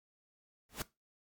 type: noise with exponential growth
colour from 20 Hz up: pink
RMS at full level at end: -33 dBFS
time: 0.69-0.82 s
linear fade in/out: 2 ms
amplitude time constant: 28 ms
effects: noise-tail reverb RT60 0.2 s tail -18 dB re dry + MP3 96 kbps